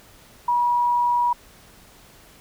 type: tone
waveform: sine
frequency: 965 Hz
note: B5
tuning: 40 cents flat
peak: -17 dBFS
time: 0.48-1.33 s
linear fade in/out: 5 ms
effects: pink hiss -50 dBFS RMS until 2.4 s